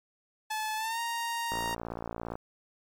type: tone with pitch glide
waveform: sawtooth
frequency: 865 to 932.5 Hz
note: A5 to A#5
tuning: -30 to 0 cents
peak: -27 dBFS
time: 0.5-1.75 s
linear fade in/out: 10 ms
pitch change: +130 cents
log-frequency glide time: 0.76-1 s
type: click train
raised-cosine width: 1 ms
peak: -22 dBFS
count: 49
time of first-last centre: 1.52-2.355 s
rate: 57.5 Hz
effects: MP3 64 kbps